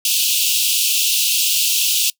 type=high-pass noise; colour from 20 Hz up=pink; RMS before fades=-17 dBFS; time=0.05-2.1 s; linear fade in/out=2 ms; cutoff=2600 Hz; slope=96 dB/octave; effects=noise-tail reverb RT60 0.1 s tail -23 dB re dry